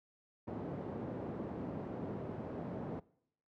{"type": "band-pass noise", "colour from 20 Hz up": "pink", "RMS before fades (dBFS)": -42, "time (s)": [0.47, 3], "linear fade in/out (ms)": 10, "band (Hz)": [140, 560], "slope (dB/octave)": 12, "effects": ["noise-tail reverb RT60 0.7 s tail -22 dB re dry", "high-pass 60 Hz 12 dB/octave"]}